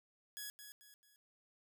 5% pulse tone with echo, 1676 Hz, G#6, 15 cents sharp, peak -33 dBFS, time 0.37-0.5 s, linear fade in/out 0 ms, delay 220 ms, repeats 3, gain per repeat -8 dB, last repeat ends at 1.16 s, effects none

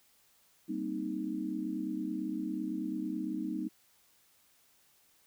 sine chord, C minor seventh, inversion second, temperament equal, 196 / 233.1 / 261.6 / 311.1 Hz, G3 / Bb3 / C4 / Eb4, 0 / 0 / 0 / 0 cents, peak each -40 / -40 / -40 / -36 dBFS, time 0.68-3.69 s, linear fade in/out 20 ms, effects white hiss -67 dBFS RMS until 5.26 s

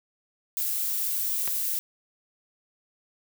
violet noise, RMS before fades -28 dBFS, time 0.57-1.79 s, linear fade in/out 0 ms
click, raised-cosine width 0.3 ms, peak -17 dBFS, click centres 1.477 s
effects none

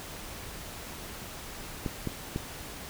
clicks, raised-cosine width 3 ms, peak -17 dBFS, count 3, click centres 1.862 / 2.073 / 2.361 s, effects pink hiss -42 dBFS RMS until 2.89 s

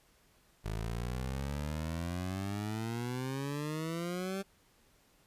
20% pulse exponential sweep, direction up, 52.1 to 197.4 Hz, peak -30 dBFS, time 0.64-4.43 s, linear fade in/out 20 ms, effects pink hiss -67 dBFS RMS until 5.26 s + resampled to 32000 Hz

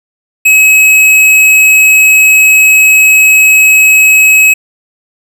sine tone with hard clipping, 2560 Hz, D#7, 49 cents sharp, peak -3 dBFS, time 0.45-4.54 s, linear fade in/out 10 ms, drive 16 dB, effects none

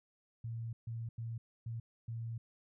sine tone bursts at uneven times, 114.9 Hz, A#2, 25 cents flat, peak -38 dBFS, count 5, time 0.44-0.73 / 0.87-1.09 / 1.18-1.38 / 1.66-1.8 / 2.08-2.38 s, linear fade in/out 5 ms, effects none

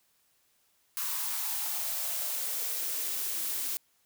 blue noise with high-pass filter sweep, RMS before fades -33 dBFS, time 0.97-3.77 s, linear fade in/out 0 ms, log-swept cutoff 1100 to 260 Hz, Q 3.8, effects white hiss -70 dBFS RMS until 4.05 s

